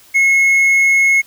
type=tone; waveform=triangle; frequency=2174 Hz; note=C#7; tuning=34 cents flat; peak=-7 dBFS; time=0.14-1.22 s; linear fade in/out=20 ms; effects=white hiss -46 dBFS RMS until 1.26 s